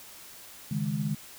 sine chord, C# suspended second, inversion none, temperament equal, 138.59 / 155.56 / 207.7 Hz, C#3 / D#3 / G#3, 0 / 0 / 0 cents, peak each -33 / -31 / -31 dBFS, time 0.71-1.15 s, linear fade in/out 5 ms, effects white hiss -48 dBFS RMS until 1.38 s

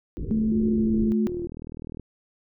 pink low-pass noise, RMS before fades -32 dBFS, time 0.17-1.12 s, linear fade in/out 0 ms, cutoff 470 Hz, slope 96 dB/octave
sine tone with pitch glide, 219 to 217 Hz, A3 to A3, -8 to -24 cents, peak -20 dBFS, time 0.31-1.27 s, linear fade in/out 0 ms, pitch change -16 cents, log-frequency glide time 0.95-1.11 s
sine tone with vibrato, 349.2 Hz, F4, in tune, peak -28 dBFS, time 0.51-1.47 s, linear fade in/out 10 ms, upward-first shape triangle, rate 1.7 Hz, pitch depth 59 cents each way
click train, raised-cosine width 3 ms, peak -24 dBFS, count 30, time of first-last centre 1.27-1.997 s, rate 39.9 Hz
effects none

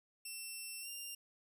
10% pulse tone with pitch glide, 2700 to 2789 Hz, E7 to F7, +41 to -3 cents, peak -36 dBFS, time 0.25-1.15 s, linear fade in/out 5 ms, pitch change +56 cents, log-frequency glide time 0.81-0.89 s, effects none

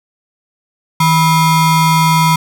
square ring-modulated tone, 570 Hz, C#5, 48 cents sharp, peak -6 dBFS, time 1-2.36 s, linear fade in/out 5 ms, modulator 410 Hz, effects none

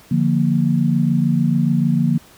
sine chord, Bb major, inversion first, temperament equal with one note detuned, 147.77 / 174.61 / 233.1 Hz, D3 / F3 / Bb3, +11 / 0 / 0 cents, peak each -18 dBFS, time 0.11-2.18 s, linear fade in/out 5 ms, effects pink hiss -47 dBFS RMS until 2.37 s + high-pass 60 Hz 12 dB/octave

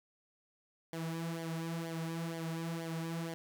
sawtooth tone with flanger, 164.81 Hz, E3, in tune, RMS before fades -39 dBFS, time 0.93-3.34 s, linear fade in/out 0 ms, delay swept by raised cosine 0.76 to 4.66 ms, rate 2.1 Hz, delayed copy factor -0.7, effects none

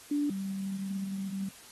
sine tone pair in turn, 290.9 / 194.15 Hz, D4 / G3, -16 / -16 cents, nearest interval perfect fifth, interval 700 cents, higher first, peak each -26 / -32 dBFS, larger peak first, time 0.11-0.3 / 0.3-1.49 s, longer second, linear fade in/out 5 ms, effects white hiss -52 dBFS RMS until 1.71 s + AAC 32 kbps

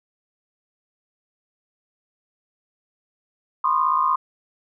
sine tone cluster, 1012 / 1069 / 1225 Hz, B5 / C6 / D#6, +42 / +37 / -27 cents, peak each -23 / -20 / -22 dBFS, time 3.64-4.16 s, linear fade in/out 5 ms, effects none

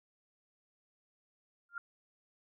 sine tone with exponential growth, 1396.9 Hz, F6, in tune, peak -33 dBFS, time 1.69-1.78 s, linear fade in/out 2 ms, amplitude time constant 18 ms, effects none

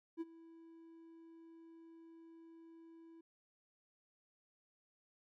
triangle tone with ADSR envelope, 329.6 Hz, E4, in tune, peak -35 dBFS, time 0.17-3.21 s, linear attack 40 ms, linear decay 30 ms, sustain -19 dB, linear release 5 ms, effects none

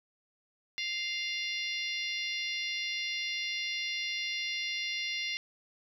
harmonic tone, 698.5 Hz, F5, in tune, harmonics 3 / 4 / 5 / 6 / 7 / 8, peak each -36 / -38 / -40 / -42 / -43 / -44 dBFS, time 0.78-5.37 s, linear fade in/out 0 ms, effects 11-bit

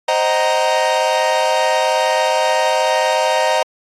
45% pulse chord, C half-diminished seventh, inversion none, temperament equal with one note detuned, 523.3 / 622.3 / 756 / 932.3 Hz, C5 / Eb5 / Gb5 / Bb5, 0 / 0 / +37 / 0 cents, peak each -20 / -18 / -22 / -18 dBFS, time 0.08-3.63 s, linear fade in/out 5 ms, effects low-pass 7000 Hz 12 dB/octave + AAC 48 kbps

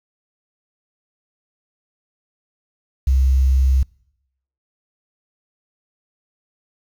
sine tone with quantisation, 65.9 Hz, C2, 13 cents sharp, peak -12 dBFS, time 3.07-3.83 s, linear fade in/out 5 ms, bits 7, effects noise-tail reverb RT60 0.8 s tail -26 dB re dry

